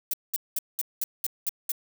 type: noise bursts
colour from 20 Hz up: violet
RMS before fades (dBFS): -27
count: 8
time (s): 0.11-1.718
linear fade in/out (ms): 2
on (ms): 26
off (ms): 200
effects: none